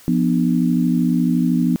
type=chord; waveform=sine; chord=B diminished; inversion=second; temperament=equal with one note detuned; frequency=174.61 / 246.9 / 300.4 Hz; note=F3 / B3 / D4; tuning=0 / 0 / +39 cents; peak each=-18 / -17 / -22 dBFS; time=0.08-1.76 s; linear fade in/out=0 ms; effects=white hiss -46 dBFS RMS until 1.8 s